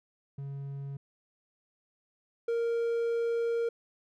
triangle tone pair in turn, 139 / 465.4 Hz, C#3 / A#4, +5 / -3 cents, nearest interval octave + major sixth, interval 2092 cents, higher second, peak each -34 / -25 dBFS, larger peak second, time 0.38-0.97 / 2.48-3.69 s, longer second, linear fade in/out 5 ms, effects none

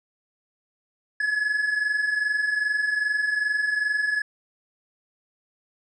triangle tone pair together, 1681 / 1703.5 Hz, G#6 / G#6, +20 / +44 cents, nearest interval unison, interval 24 cents, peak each -27 / -21 dBFS, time 1.2-4.22 s, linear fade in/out 5 ms, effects resampled to 24000 Hz

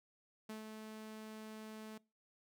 sawtooth tone with ADSR envelope, 217.4 Hz, A3, 21 cents flat, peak -40 dBFS, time 0.49-1.98 s, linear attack 6 ms, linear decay 130 ms, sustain -4 dB, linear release 7 ms, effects noise-tail reverb RT60 0.3 s tail -23 dB re dry

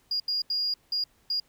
triangle tone bursts at uneven times, 4846 Hz, D#8, 47 cents flat, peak -22 dBFS, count 5, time 0.11-0.2 / 0.28-0.42 / 0.5-0.74 / 0.92-1.04 / 1.3-1.4 s, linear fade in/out 5 ms, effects tanh soft clip ceiling -23 dBFS + pink hiss -65 dBFS RMS until 1.48 s

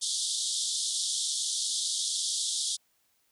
pink band-pass noise, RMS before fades -31 dBFS, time 0.01-2.77 s, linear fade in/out 20 ms, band 3300 to 10000 Hz, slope 96 dB/octave, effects white hiss -71 dBFS RMS until 3.31 s

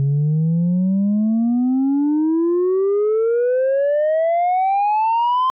sine exponential sweep, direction up, 136.4 to 1046.5 Hz, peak -12 dBFS, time 0-5.5 s, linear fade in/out 0 ms, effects tanh soft clip ceiling -13 dBFS

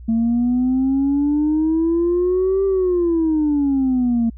sine exponential two-way sweep, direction up then down, 224.1 to 392 to 226.7 Hz, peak -13 dBFS, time 0.08-4.3 s, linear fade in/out 10 ms, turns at 2.65 s, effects tanh soft clip ceiling -12 dBFS + added 60 Hz sine -34 dBFS peak until 4.37 s

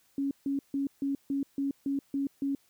sine tone bursts, 277.2 Hz, C#4, in tune, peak -27 dBFS, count 9, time 0.18-2.55 s, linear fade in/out 2 ms, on 130 ms, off 150 ms, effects white hiss -67 dBFS RMS until 2.69 s

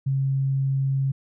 sine tone, 135.6 Hz, C#3, 38 cents flat, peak -20 dBFS, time 0.06-1.12 s, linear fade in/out 10 ms, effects none

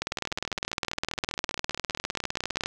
two click trains, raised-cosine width 0.2 ms, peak -10 / -17 dBFS, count 53 / 39, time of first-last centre 0.02-2.66 / 0.12-2.637 s, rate 19.7 / 15.1 Hz, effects none

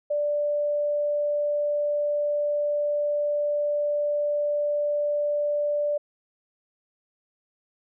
sine tone, 587.3 Hz, D5, in tune, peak -22 dBFS, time 0.1-5.98 s, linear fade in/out 10 ms, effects none

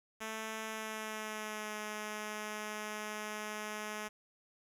5% pulse tone with pitch glide, 220 to 212.5 Hz, A3 to G#3, 0 to +40 cents, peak -28 dBFS, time 0.2-4.09 s, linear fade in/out 20 ms, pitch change -60 cents, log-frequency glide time 0.66-1.76 s, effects resampled to 32000 Hz + 10-bit

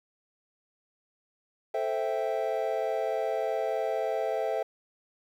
triangle chord, A minor seventh, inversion none, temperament equal, 440 / 523.3 / 659.3 / 784 Hz, A4 / C5 / E5 / G5, 0 / 0 / 0 / 0 cents, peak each -31 / -31 / -29 / -33 dBFS, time 1.74-4.63 s, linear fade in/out 5 ms, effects 10-bit

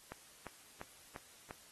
click train, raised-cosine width 0.5 ms, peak -30 dBFS, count 5, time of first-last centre 0.12-1.509 s, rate 2.88 Hz, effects white hiss -60 dBFS RMS until 1.71 s + AAC 32 kbps

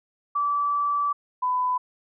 sine tone pair in turn, 1157 / 1001.1 Hz, D6 / B5, -26 / +23 cents, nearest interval minor third, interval 251 cents, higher first, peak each -21 dBFS, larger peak neither, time 0.35-1.13 / 1.42-1.78 s, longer first, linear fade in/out 10 ms, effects none

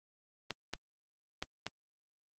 clicks, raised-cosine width 0.2 ms, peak -17 dBFS, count 4, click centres 0.507 / 0.736 / 1.425 / 1.666 s, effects high-pass 60 Hz 12 dB/octave + Opus 24 kbps

